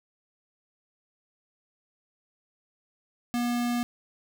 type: tone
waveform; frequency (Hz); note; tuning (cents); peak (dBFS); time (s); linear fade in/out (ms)
square; 240.8; B3; -44; -26; 3.34-3.83; 0
effects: none